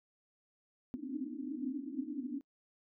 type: band-pass noise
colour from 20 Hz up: pink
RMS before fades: -40 dBFS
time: 0.94-2.41 s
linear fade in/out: 0 ms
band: 250 to 300 Hz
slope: 96 dB/octave
effects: noise-tail reverb RT60 0.1 s tail -25 dB re dry